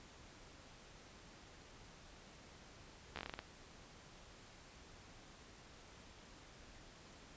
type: slowing click train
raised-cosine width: 0.3 ms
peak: -27 dBFS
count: 9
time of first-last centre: 3.16-3.391 s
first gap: 13 ms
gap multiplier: 1.22
effects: pink hiss -59 dBFS RMS until 7.36 s + resampled to 16000 Hz